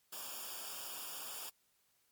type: noise with comb filter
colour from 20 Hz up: white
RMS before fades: -45 dBFS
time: 0.12-1.5 s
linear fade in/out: 10 ms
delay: 0.49 ms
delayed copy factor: -0.85
effects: white hiss -75 dBFS RMS until 2.11 s + MP3 96 kbps